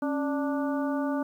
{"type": "harmonic tone with a mistuned harmonic", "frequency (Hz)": 293.7, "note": "D4", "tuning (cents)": 0, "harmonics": [1, 2, 3, 4, 5], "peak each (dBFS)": [-27, -33, -37, -39, -41], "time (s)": [0.02, 1.23], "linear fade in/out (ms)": 5, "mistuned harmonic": 1, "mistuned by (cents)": -110, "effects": ["10-bit"]}